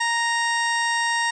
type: harmonic tone with a mistuned harmonic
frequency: 932.3 Hz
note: A#5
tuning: in tune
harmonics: 1 / 2 / 3 / 4 / 5 / 6 / 7 / 8 / 9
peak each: -24 / -23 / -34 / -33 / -39 / -32 / -45 / -39 / -35 dBFS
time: 0-1.31 s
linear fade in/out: 10 ms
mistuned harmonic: 5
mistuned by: -16 cents
effects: none